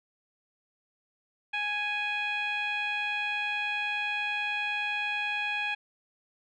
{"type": "tone with low-pass filter", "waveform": "15% pulse", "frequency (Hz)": 830.6, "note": "G#5", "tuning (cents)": 0, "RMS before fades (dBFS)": -31, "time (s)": [1.53, 5.75], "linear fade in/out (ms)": 10, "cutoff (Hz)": 2700, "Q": 3.1, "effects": []}